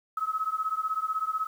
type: beating tone pair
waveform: sine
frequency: 1277 / 1293 Hz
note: D#6 / E6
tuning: +45 / -34 cents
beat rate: 16 Hz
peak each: -30 dBFS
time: 0.17-1.47 s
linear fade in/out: 5 ms
effects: 9-bit